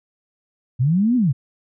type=linear two-way sweep; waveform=sine; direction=up then down; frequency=115.3 to 258.1 to 115.3 Hz; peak=-14 dBFS; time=0.79-1.33 s; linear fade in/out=20 ms; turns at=1.16 s; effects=none